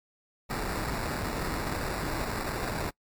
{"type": "noise with sample-and-hold", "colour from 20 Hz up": "pink", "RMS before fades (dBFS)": -32, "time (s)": [0.49, 2.91], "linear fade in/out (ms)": 20, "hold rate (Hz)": 3150, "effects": ["noise-tail reverb RT60 0.1 s tail -24 dB re dry", "MP3 96 kbps"]}